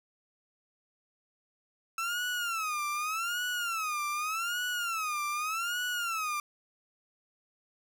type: tone with vibrato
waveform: 30% pulse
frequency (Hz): 1318.5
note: E6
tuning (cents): 0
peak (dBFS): -28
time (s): 1.98-6.4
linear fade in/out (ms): 2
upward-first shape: sine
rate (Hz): 0.84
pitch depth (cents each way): 190
effects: none